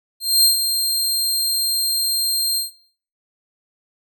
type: tone with ADSR envelope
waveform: sawtooth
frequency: 4186 Hz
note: C8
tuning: in tune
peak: -7 dBFS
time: 0.2-2.71 s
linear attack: 240 ms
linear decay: 120 ms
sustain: -8 dB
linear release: 140 ms
effects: noise-tail reverb RT60 0.5 s tail -17 dB re dry